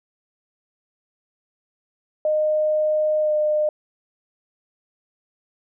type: tone with pitch glide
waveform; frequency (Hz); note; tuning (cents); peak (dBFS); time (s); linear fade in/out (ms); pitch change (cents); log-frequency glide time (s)
sine; 614 to 606.6; D#5 to D#5; -23 to -44; -17; 2.25-3.69; 2; -21; 3.21-3.33
effects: none